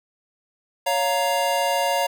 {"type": "chord", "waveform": "square", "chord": "Bb minor", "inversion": "first", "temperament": "just", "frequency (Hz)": [559.4, 699.2, 932.3], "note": ["Db5", "F5", "Bb5"], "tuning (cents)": [16, 2, 0], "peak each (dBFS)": -25, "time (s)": [0.86, 2.07], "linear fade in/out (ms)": 10, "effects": []}